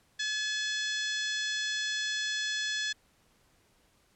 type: harmonic tone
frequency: 855 Hz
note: A5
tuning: 50 cents flat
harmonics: 2 / 3 / 4 / 5 / 6 / 7 / 8 / 9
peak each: -33 / -45 / -35 / -41 / -41 / -42 / -47 / -48 dBFS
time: 0.19-2.93 s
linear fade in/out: 10 ms
effects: pink hiss -67 dBFS RMS until 4.15 s + low-pass 12000 Hz 12 dB/octave